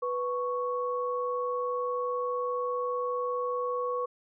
sine tone pair together, 493.9 / 1108.8 Hz, B4 / C#6, 0 / 0 cents, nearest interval octave + major second, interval 1400 cents, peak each -30 / -32 dBFS, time 0.02-4.06 s, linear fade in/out 10 ms, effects none

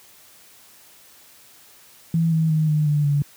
sine tone with pitch steps, 164.81 / 160.4 / 156.1 / 151.92 / 147.85 / 143.89 Hz, E3 / E3 / D#3 / D#3 / D3 / D3, 0 / -47 / +6 / -41 / +12 / -35 cents, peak -16 dBFS, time 2.14-3.22 s, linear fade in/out 2 ms, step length 180 ms, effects white hiss -50 dBFS RMS until 3.36 s + high-pass 60 Hz 12 dB/octave

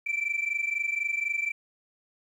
sine tone pair together, 2325 / 2349 Hz, D7 / D7, -18 / 0 cents, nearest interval unison, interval 18 cents, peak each -28 dBFS, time 0.06-1.52 s, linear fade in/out 10 ms, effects tanh soft clip ceiling -22 dBFS + 10-bit

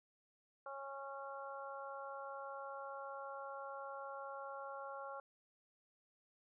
harmonic tone, 274.9 Hz, C#4, 14 cents flat, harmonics 2 / 3 / 4 / 5, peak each -49 / -51 / -51 / -51 dBFS, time 0.66-5.2 s, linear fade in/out 2 ms, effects none

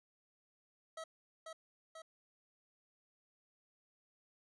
25% pulse tone with echo, 645 Hz, E5, 38 cents flat, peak -40 dBFS, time 0.97-1.04 s, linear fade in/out 5 ms, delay 490 ms, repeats 2, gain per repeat -3 dB, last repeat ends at 2.02 s, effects resampled to 24000 Hz

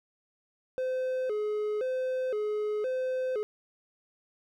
triangle tone with vibrato, 466.2 Hz, A#4, in tune, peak -26 dBFS, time 0.78-3.43 s, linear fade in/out 0 ms, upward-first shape square, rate 0.97 Hz, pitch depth 170 cents each way, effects none

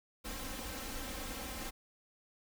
pink noise with comb filter, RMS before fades -42 dBFS, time 0.24-1.71 s, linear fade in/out 20 ms, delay 3.8 ms, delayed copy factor +0.85, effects none

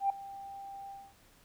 sine tone with ADSR envelope, 790 Hz, G5, 13 cents sharp, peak -23 dBFS, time 0-1.14 s, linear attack 99 ms, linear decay 4 ms, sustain -19 dB, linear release 240 ms, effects tanh soft clip ceiling -19 dBFS + pink hiss -63 dBFS RMS until 1.44 s

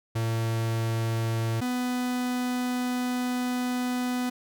45% pulse tone pair in turn, 113.6 / 248.9 Hz, A#2 / B3, -44 / +14 cents, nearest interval octave + major second, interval 1358 cents, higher second, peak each -25 / -26 dBFS, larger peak first, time 0.15-1.61 / 1.61-4.3 s, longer second, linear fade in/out 10 ms, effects none

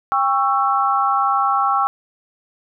sine chord, C# diminished, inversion second, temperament just, 798.3 / 1108.7 / 1330.5 Hz, G5 / C#6 / E6, +31 / 0 / +16 cents, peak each -19 dBFS, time 0.12-1.87 s, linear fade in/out 0 ms, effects none

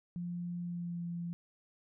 sine tone with pitch glide, 174.61 to 171.71 Hz, F3 to F3, 0 to -29 cents, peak -36 dBFS, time 0.16-1.33 s, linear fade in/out 0 ms, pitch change -29 cents, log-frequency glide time 0.61-1.04 s, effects none

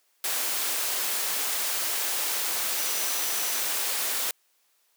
sine tone in noise, 5930 Hz, F#8, 3 cents sharp, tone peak -37 dBFS, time 2.77-3.63 s, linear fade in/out 2 ms, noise white, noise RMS -28 dBFS, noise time 0.24-4.31 s, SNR -12 dB, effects white hiss -68 dBFS RMS until 4.96 s + high-pass 400 Hz 12 dB/octave

